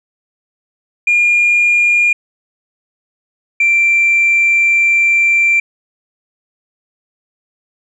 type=tone pair in turn; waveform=sine; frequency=2417 / 2355 Hz; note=D7 / D7; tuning=+49 / +4 cents; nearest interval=unison; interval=45 cents; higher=first; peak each=-7 dBFS; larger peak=neither; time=1.07-2.13 / 3.6-5.6 s; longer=second; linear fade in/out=5 ms; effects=tanh soft clip ceiling -5 dBFS